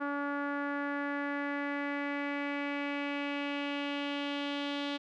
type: tone with low-pass filter sweep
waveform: sawtooth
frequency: 285.4 Hz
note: D4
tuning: 49 cents flat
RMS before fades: -35 dBFS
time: 0-4.98 s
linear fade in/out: 20 ms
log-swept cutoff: 1400 to 3500 Hz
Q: 3.3
effects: none